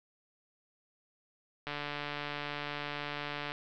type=click train; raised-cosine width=0.3 ms; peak=-21 dBFS; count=271; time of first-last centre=1.67-3.519 s; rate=146 Hz; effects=low-pass 5000 Hz 12 dB/octave